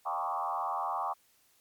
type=tone with frequency modulation; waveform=sine; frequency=950 Hz; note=A#5; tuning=33 cents sharp; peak=-30 dBFS; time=0.05-1.14 s; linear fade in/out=20 ms; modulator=82.8 Hz; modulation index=3.1; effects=white hiss -67 dBFS RMS until 1.6 s + MP3 96 kbps